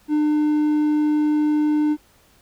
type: tone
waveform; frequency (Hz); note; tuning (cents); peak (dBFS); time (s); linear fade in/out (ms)
triangle; 301; D4; +43; -14; 0.08-1.97; 50
effects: pink hiss -56 dBFS RMS until 2.41 s